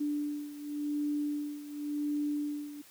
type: beating tone pair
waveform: sine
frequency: 293.7 / 294.61 Hz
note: D4 / D4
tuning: 0 / +6 cents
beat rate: 0.91 Hz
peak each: -33 / -37 dBFS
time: 0-2.82 s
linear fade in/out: 10 ms
effects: white hiss -57 dBFS RMS until 2.9 s + high-pass 60 Hz 12 dB/octave